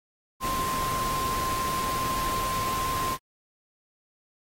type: tone in noise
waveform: sine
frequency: 1046.5 Hz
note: C6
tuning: in tune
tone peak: -27 dBFS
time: 0.4-3.18 s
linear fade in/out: 50 ms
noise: pink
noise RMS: -33 dBFS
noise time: 0.4-3.18 s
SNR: +3 dB
effects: AAC 48 kbps